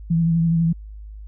sine tone with vibrato, 166.1 Hz, E3, 13 cents sharp, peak -15 dBFS, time 0.1-0.73 s, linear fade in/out 10 ms, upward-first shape triangle, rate 12 Hz, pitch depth 35 cents each way, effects added 52 Hz sine -34 dBFS peak until 1.27 s

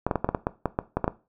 clicks, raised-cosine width 1 ms, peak -9 dBFS, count 12, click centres 0.066 / 0.112 / 0.157 / 0.245 / 0.29 / 0.348 / 0.469 / 0.657 / 0.789 / 0.97 / 1.043 / 1.079 s, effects noise-tail reverb RT60 0.3 s tail -17 dB re dry

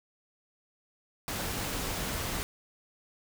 pink noise, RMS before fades -34 dBFS, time 1.28-2.43 s, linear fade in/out 0 ms, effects none

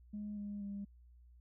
sine tone with pitch steps, 208.3 / 204.5 / 200.7 Hz, G#3 / G#3 / G3, +5 / -26 / +41 cents, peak -39 dBFS, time 0.13-0.85 s, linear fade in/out 10 ms, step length 240 ms, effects tanh soft clip ceiling -36 dBFS + added 60 Hz sine -58 dBFS peak until 1.4 s

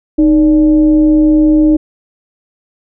sine tone with frequency modulation, 308.2 Hz, D#4, 16 cents flat, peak -5 dBFS, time 0.18-1.77 s, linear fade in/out 10 ms, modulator 271 Hz, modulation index 0.38, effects none

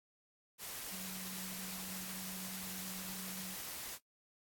sine tone in noise, 186.9 Hz, F#3, 18 cents sharp, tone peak -48 dBFS, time 0.9-3.57 s, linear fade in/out 50 ms, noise white, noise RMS -45 dBFS, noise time 0.58-3.99 s, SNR -6 dB, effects noise-tail reverb RT60 0.1 s tail -18 dB re dry + AAC 64 kbps

